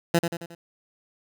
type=tone with echo; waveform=15% pulse; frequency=169.4 Hz; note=E3; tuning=48 cents sharp; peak=-11 dBFS; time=0.14-0.19 s; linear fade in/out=5 ms; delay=90 ms; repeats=4; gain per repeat=-6 dB; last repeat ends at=0.55 s; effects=none